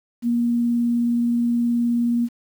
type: tone with vibrato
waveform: sine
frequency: 237.2 Hz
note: A#3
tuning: 30 cents sharp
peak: -17 dBFS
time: 0.22-2.29 s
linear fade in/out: 50 ms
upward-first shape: sine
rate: 19 Hz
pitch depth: 8 cents each way
effects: 8-bit